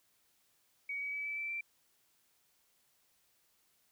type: tone with pitch steps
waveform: sine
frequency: 2254 / 2272 / 2291 / 2309 / 2328 / 2347 Hz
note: C#7 / C#7 / D7 / D7 / D7 / D7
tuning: +28 / +42 / -44 / -30 / -16 / -2 cents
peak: -36 dBFS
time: 0.89-1.61 s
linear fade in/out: 5 ms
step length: 120 ms
effects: white hiss -73 dBFS RMS until 3.91 s